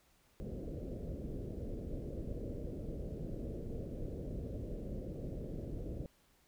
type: low-pass noise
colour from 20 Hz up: pink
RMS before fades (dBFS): -42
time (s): 0.4-6.06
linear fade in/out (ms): 0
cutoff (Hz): 570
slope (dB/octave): 48
effects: pink hiss -70 dBFS RMS until 6.47 s